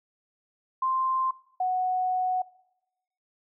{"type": "tone pair in turn", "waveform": "sine", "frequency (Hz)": [1046.5, 738.5], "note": ["C6", "F#5"], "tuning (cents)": [0, -3], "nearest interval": "tritone", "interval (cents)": 603, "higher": "first", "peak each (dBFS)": -23, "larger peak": "neither", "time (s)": [[0.82, 1.31], [1.6, 2.42]], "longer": "second", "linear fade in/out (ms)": 5, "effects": ["noise-tail reverb RT60 0.9 s tail -21 dB re dry"]}